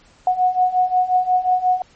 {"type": "beating tone pair", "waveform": "sine", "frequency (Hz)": [730, 735.6], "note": ["F#5", "F#5"], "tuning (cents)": [-24, -10], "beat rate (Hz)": 5.6, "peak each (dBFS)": [-19, -16], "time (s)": [0.27, 1.82], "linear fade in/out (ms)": 2, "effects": ["pink hiss -52 dBFS RMS until 1.95 s", "MP3 32 kbps"]}